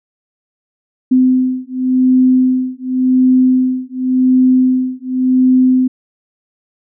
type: beating tone pair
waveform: sine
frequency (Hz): 255.8 / 256.7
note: C4 / C4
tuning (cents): -39 / -33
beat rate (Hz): 0.9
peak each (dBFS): -12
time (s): 1.11-5.88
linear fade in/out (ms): 10
effects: none

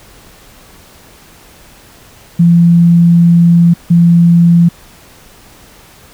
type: tone bursts at uneven times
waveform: sine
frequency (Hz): 170.6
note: F3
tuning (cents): -40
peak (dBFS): -3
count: 2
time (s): 2.39-3.74 / 3.9-4.69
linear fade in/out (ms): 10
effects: pink hiss -40 dBFS RMS until 6.13 s

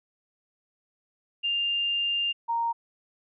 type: tone pair in turn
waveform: sine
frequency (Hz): 2800 / 929.3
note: F7 / A#5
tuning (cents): +4 / -6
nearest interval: octave + perfect fifth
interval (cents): 1910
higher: first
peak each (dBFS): -24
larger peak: neither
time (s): 1.43-2.33 / 2.48-2.73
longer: first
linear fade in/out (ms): 20
effects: none

